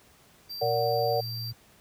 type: tone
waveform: square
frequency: 4699 Hz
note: D8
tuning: in tune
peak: -36 dBFS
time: 0.49-1.52 s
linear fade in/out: 20 ms
type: chord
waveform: sine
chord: Bb augmented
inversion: none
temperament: equal with one note detuned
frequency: 466.2 / 578.2 / 740 Hz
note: Bb4 / D5 / F#5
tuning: 0 / -27 / 0 cents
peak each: -28 dBFS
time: 0.61-1.21 s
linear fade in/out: 10 ms
type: tone with pitch glide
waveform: sine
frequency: 119.3 to 116.98 Hz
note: A#2 to A#2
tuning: +41 to +7 cents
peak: -34 dBFS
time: 0.62-1.53 s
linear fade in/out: 10 ms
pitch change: -34 cents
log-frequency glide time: 1.07-1.26 s
effects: pink hiss -58 dBFS RMS until 1.8 s + high-pass 60 Hz 12 dB/octave